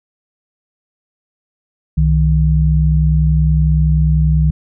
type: tone pair together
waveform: sine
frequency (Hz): 65.1 / 155.64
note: C2 / D#3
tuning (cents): -8 / +1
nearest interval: octave + minor third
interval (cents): 1509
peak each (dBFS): -12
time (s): 1.97-4.51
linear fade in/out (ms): 10
effects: none